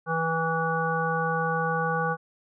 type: harmonic tone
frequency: 163.3 Hz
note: E3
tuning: 16 cents flat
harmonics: 1 / 3 / 5 / 7 / 9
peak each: -30 / -30 / -30 / -30 / -30 dBFS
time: 0.06-2.17 s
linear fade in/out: 50 ms
effects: none